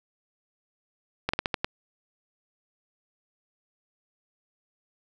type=slowing click train; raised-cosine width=0.3 ms; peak=-9 dBFS; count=6; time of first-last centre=1.29-1.645 s; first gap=45 ms; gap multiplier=1.23; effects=none